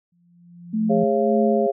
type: tone with exponential growth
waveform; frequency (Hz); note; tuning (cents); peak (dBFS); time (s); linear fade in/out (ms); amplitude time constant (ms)
sine; 173.5; F3; -11; -21; 0.12-1.04; 5; 200
type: tone with tremolo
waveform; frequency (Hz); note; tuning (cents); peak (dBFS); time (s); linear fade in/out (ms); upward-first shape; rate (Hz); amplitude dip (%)
sine; 218.4; A3; -13; -18; 0.73-1.67; 10; sine; 1.8; 55
type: harmonic tone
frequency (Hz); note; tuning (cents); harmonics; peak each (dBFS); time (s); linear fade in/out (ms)
136.6; C#3; -25; 3 / 4 / 5; -21 / -22 / -23; 0.89-1.72; 20
effects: none